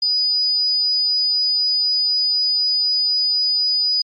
sine tone, 4952 Hz, D#8, 9 cents flat, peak -15 dBFS, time 0.02-4.02 s, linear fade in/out 5 ms, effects MP3 32 kbps

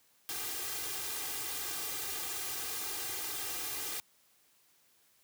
white noise with comb filter, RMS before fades -38 dBFS, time 0.29-4 s, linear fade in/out 0 ms, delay 2.5 ms, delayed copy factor +0.95, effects white hiss -68 dBFS RMS until 5.23 s + high-pass 80 Hz 12 dB/octave

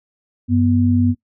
sine tone pair together, 96.3 / 244.7 Hz, G2 / B3, -30 / -16 cents, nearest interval octave + major third, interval 1614 cents, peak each -16 / -14 dBFS, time 0.48-1.15 s, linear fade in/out 50 ms, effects noise-tail reverb RT60 0.1 s tail -18 dB re dry

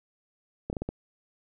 slowing click train, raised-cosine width 2 ms, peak -18 dBFS, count 5, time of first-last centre 0.7-0.89 s, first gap 29 ms, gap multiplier 1.34, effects none

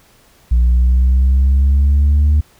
sine exponential sweep, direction up, 59.4 to 75.3 Hz, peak -6 dBFS, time 0.51-2.41 s, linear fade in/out 10 ms, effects tanh soft clip ceiling -7 dBFS + pink hiss -50 dBFS RMS until 2.59 s

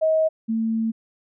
sine tone pair in turn, 634 / 224.2 Hz, D#5 / A3, +32 / +33 cents, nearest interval octave + tritone, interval 1799 cents, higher first, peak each -16 / -20 dBFS, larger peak first, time 0.01-0.29 / 0.48-0.92 s, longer second, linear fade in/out 20 ms, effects none

